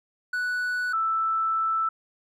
triangle / sine tone pair in turn, 1480 / 1321.4 Hz, F#6 / E6, 0 / +4 cents, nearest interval major second, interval 196 cents, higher first, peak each -23 / -22 dBFS, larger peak second, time 0.33-0.93 / 0.93-1.89 s, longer second, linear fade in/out 5 ms, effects none

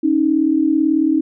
sine tone pair together, 276.3 / 314.6 Hz, C#4 / D#4, -6 / +19 cents, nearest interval major second, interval 225 cents, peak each -17 / -14 dBFS, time 0.03-1.21 s, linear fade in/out 10 ms, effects none

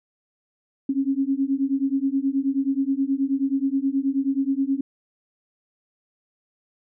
sine beating tone pair, 267.9 / 277.3 Hz, C4 / C#4, +41 / +1 cents, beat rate 9.4 Hz, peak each -23 dBFS, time 0.89-4.81 s, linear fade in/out 5 ms, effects none

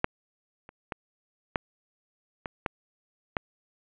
clicks, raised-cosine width 0.5 ms, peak -7 / -30 / -17 / -10 / -18 / -12 / -11 dBFS, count 7, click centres 0.044 / 0.691 / 0.922 / 1.558 / 2.458 / 2.662 / 3.368 s, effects resampled to 8000 Hz + 8-bit

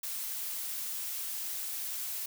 blue noise, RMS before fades -37 dBFS, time 0.03-2.26 s, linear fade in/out 5 ms, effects none

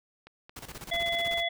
click train, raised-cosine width 0.3 ms, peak -32 dBFS, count 5, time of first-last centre 0.27-1.169 s, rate 4.45 Hz
pink noise with tremolo, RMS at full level -41 dBFS, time 0.56-1.43 s, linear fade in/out 5 ms, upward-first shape square, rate 16 Hz, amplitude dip 75%
harmonic tone, 680 Hz, F5, 46 cents flat, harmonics 1 / 3 / 5, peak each -31 / -31 / -31 dBFS, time 0.91-1.49 s, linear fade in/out 10 ms
effects none

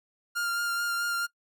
45% pulse tone with vibrato, 1400 Hz, F6, 4 cents sharp, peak -27 dBFS, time 0.35-1.27 s, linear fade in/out 20 ms, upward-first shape sine, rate 4.6 Hz, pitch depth 16 cents each way, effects noise-tail reverb RT60 0.1 s tail -22 dB re dry

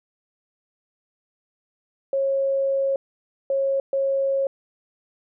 sine tone bursts at uneven times, 545 Hz, C#5, 29 cents flat, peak -19 dBFS, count 3, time 2.13-2.96 / 3.5-3.8 / 3.93-4.47 s, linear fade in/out 2 ms, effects none

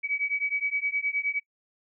sine beating tone pair, 2271 / 2280.6 Hz, C#7 / C#7, +41 / +49 cents, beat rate 9.6 Hz, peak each -29 dBFS, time 0.03-1.4 s, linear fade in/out 20 ms, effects noise-tail reverb RT60 0.1 s tail -21 dB re dry

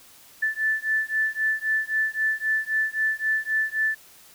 sine beating tone pair, 1754 / 1757.8 Hz, A6 / A6, -6 / -2 cents, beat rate 3.8 Hz, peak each -25 dBFS, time 0.42-3.95 s, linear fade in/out 10 ms, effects white hiss -51 dBFS RMS until 4.34 s

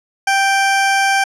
20% pulse tone, 784 Hz, G5, in tune, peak -7 dBFS, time 0.27-1.24 s, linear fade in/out 5 ms, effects low-pass 9000 Hz 12 dB/octave

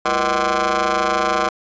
15% pulse ring-modulated tone, 140 Hz, C#3, 18 cents sharp, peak -7 dBFS, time 0.05-1.49 s, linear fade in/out 5 ms, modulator 897 Hz, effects resampled to 16000 Hz

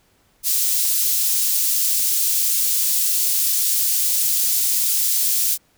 white high-pass noise, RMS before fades -19 dBFS, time 0.43-5.58 s, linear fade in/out 50 ms, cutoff 5200 Hz, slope 12 dB/octave, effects pink hiss -60 dBFS RMS until 5.77 s

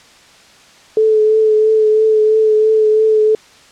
sine tone with vibrato, 433.8 Hz, A4, 25 cents flat, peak -8 dBFS, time 0.97-3.35 s, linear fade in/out 2 ms, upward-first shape triangle, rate 3 Hz, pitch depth 24 cents each way, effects white hiss -44 dBFS RMS until 3.71 s + low-pass 6000 Hz 12 dB/octave

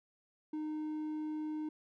sine tone with hard clipping, 307.4 Hz, D#4, 21 cents flat, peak -37 dBFS, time 0.53-1.69 s, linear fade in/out 5 ms, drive 3 dB, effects none

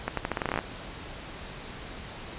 accelerating click train, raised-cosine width 0.5 ms, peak -12 dBFS, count 13, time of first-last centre 0.08-0.59 s, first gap 93 ms, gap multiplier 0.84, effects pink hiss -41 dBFS RMS until 2.38 s + resampled to 8000 Hz

